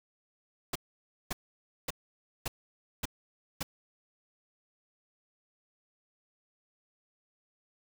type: noise bursts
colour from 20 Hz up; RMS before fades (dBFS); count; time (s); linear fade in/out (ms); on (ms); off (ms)
pink; -33; 6; 0.73-3.63; 5; 25; 550
effects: none